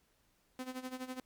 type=tone with tremolo; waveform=sawtooth; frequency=256.1 Hz; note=C4; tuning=37 cents flat; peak=-34 dBFS; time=0.59-1.2 s; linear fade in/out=2 ms; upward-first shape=sine; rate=12 Hz; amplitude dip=80%; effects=pink hiss -73 dBFS RMS until 1.25 s + MP3 96 kbps

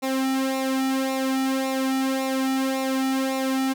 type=tone with flanger; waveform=sawtooth; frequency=265.2 Hz; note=C4; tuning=23 cents sharp; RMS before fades=-24 dBFS; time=0.02-3.74 s; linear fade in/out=20 ms; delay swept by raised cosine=0.62 to 1.92 ms; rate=1.8 Hz; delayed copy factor=-0.7; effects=none

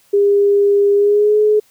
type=tone with pitch glide; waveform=sine; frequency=404 to 424.3 Hz; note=G#4 to G#4; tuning=-48 to +37 cents; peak=-9 dBFS; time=0.13-1.6 s; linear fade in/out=10 ms; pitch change=+85 cents; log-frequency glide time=0.94-1.38 s; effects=white hiss -54 dBFS RMS until 1.7 s

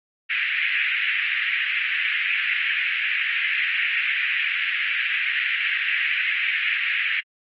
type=band-pass noise; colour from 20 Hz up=white; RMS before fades=-24 dBFS; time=0.29-7.21 s; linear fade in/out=20 ms; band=1700 to 2700 Hz; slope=48 dB/octave; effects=AAC 32 kbps

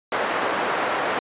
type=band-pass noise; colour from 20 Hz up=pink; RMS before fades=-24 dBFS; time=0.12-1.19 s; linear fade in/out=2 ms; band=490 to 1800 Hz; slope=12 dB/octave; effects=resampled to 8000 Hz

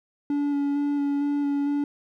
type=tone with vibrato; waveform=triangle; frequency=285.8 Hz; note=D4; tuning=47 cents flat; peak=-20 dBFS; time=0.3-1.84 s; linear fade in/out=2 ms; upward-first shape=square; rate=2.2 Hz; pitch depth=12 cents each way; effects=none

